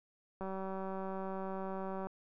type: click train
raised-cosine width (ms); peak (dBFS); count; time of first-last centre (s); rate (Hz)
1; -28; 318; 0.41-2.07; 191
effects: none